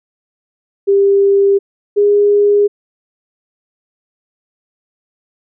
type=tone pair in turn; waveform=sine; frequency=397.1 / 409.7 Hz; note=G4 / G#4; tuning=+22 / -24 cents; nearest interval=minor second; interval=54 cents; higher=second; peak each=-7 dBFS; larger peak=neither; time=0.87-1.59 / 1.96-2.68 s; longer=neither; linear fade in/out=20 ms; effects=none

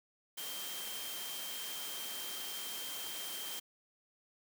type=tone in noise; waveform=sine; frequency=3157 Hz; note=G7; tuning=12 cents sharp; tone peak=-45 dBFS; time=0.37-3.6 s; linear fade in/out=10 ms; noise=white; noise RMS=-43 dBFS; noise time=0.37-3.6 s; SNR=-5 dB; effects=high-pass 200 Hz 12 dB/octave

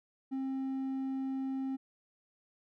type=tone with hard clipping; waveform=sine; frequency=266.4 Hz; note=C4; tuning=31 cents sharp; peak=-34 dBFS; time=0.31-1.77 s; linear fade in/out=20 ms; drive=3 dB; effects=none

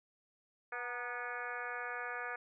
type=harmonic tone with a mistuned harmonic; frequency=244 Hz; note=B3; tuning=21 cents flat; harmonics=2 / 3 / 4 / 5 / 6 / 7 / 8 / 9 / 10; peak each=-48 / -47 / -50 / -46 / -44 / -44 / -56 / -49 / -55 dBFS; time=0.72-2.36 s; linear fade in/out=5 ms; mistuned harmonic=4; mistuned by=-57 cents; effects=none

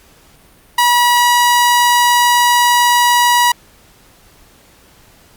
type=tone; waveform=sawtooth; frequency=967 Hz; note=B5; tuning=37 cents flat; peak=-5 dBFS; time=0.78-3.52 s; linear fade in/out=5 ms; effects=pink hiss -47 dBFS RMS until 5.36 s + Opus 48 kbps

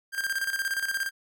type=tone with tremolo; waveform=45% pulse; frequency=1591 Hz; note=G6; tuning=25 cents sharp; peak=-25 dBFS; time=0.12-1.11 s; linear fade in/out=50 ms; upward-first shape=square; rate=17 Hz; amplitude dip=65%; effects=none

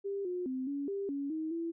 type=tone with pitch steps; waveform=sine; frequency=397.6 / 359.3 / 259.3 / 282.2 / 396.8 / 280.8 / 316 / 333.5 Hz; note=G4 / F4 / C4 / C#4 / G4 / C#4 / D#4 / E4; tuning=+25 / +49 / -15 / +31 / +21 / +22 / +27 / +20 cents; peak=-33 dBFS; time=0.04-1.72 s; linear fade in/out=20 ms; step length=210 ms; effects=none

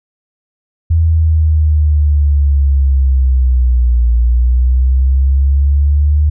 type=linear two-way sweep; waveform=sine; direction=down then up; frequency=82.41 to 58.5 to 75.1 Hz; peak=-7 dBFS; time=0.9-6.3 s; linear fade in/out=10 ms; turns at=4.13 s; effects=none

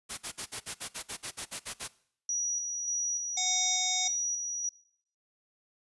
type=noise bursts; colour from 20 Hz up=white; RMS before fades=-36 dBFS; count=13; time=0.09-1.882 s; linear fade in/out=20 ms; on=88 ms; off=54 ms
type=tone with tremolo; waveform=sine; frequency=5810 Hz; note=F#8; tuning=32 cents flat; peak=-28 dBFS; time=2.29-4.69 s; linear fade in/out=2 ms; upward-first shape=square; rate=1.7 Hz; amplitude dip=35%
type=harmonic tone; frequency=740 Hz; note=F#5; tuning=in tune; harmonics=1 / 3 / 5 / 7 / 9 / 10; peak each=-38 / -39 / -33 / -37 / -35 / -35 dBFS; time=3.37-4.08 s; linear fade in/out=5 ms
effects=noise-tail reverb RT60 0.6 s tail -20 dB re dry + resampled to 24000 Hz

